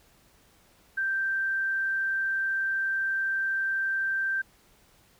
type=tone; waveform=sine; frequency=1568 Hz; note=G6; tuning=in tune; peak=-25 dBFS; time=0.97-4.42 s; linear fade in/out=10 ms; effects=pink hiss -61 dBFS RMS until 5.19 s